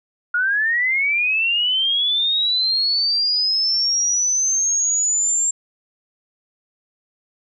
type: linear sweep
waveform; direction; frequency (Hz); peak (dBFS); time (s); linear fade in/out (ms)
sine; up; 1415 to 7440; -16; 0.34-5.51; 5
effects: none